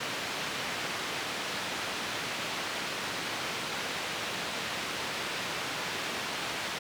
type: band-pass noise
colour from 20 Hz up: white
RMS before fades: -35 dBFS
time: 0-6.79 s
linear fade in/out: 10 ms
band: 120 to 3300 Hz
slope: 12 dB/octave
effects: none